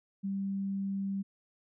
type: tone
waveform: sine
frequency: 196 Hz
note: G3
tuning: in tune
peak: -31 dBFS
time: 0.23-1.23 s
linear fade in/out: 20 ms
effects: none